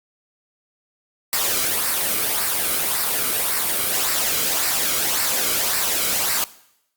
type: noise with flanger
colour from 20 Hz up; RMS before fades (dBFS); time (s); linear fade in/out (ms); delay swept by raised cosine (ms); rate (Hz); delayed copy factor
white; -21; 1.33-6.44; 0; 0.3 to 1.14; 1.8; -0.5
effects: noise-tail reverb RT60 0.8 s tail -19 dB re dry + Opus 48 kbps